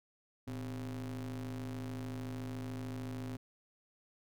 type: ring-modulated tone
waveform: square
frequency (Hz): 70.6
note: C#2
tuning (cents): +32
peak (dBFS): -37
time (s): 0.47-3.37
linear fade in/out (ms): 10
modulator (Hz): 185
effects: none